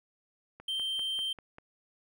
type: click train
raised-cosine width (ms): 0.5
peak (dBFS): -32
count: 6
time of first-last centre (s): 0.6-1.584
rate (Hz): 5.08
type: tone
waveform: triangle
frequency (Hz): 3136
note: G7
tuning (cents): 0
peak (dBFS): -29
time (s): 0.68-1.33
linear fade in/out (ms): 5
effects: none